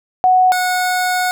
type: tone pair in turn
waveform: sine / 25% pulse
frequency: 740 / 731.1 Hz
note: F#5 / F#5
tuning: 0 / -21 cents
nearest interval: unison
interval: 21 cents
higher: first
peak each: -8 / -11 dBFS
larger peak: first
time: 0.24-0.52 / 0.52-1.31 s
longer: second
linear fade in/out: 0 ms
effects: none